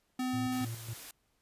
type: tone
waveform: square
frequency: 254.6 Hz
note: C4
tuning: 47 cents flat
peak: -32 dBFS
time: 0.19-0.65 s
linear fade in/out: 5 ms
type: tone with tremolo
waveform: triangle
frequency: 114.6 Hz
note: A#2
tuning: 29 cents flat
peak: -34 dBFS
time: 0.33-0.94 s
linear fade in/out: 10 ms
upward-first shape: square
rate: 3.6 Hz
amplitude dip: 65%
type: noise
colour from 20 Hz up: white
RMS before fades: -47 dBFS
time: 0.52-1.11 s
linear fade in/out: 2 ms
effects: pink hiss -75 dBFS RMS until 1.41 s + resampled to 32000 Hz